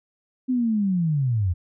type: linear sweep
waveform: sine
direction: down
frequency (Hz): 260.4 to 82.41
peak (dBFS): -19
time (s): 0.48-1.54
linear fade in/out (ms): 20
effects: none